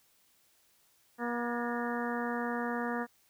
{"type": "harmonic tone with a mistuned harmonic", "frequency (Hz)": 239.2, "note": "A#3", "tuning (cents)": 45, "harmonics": [1, 2, 3, 4, 5, 6, 7, 8], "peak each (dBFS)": [-35, -38, -40, -41, -42, -43, -43, -44], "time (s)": [1.18, 3.07], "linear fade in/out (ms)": 50, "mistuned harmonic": 8, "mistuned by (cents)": -78, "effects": ["white hiss -68 dBFS RMS until 3.29 s"]}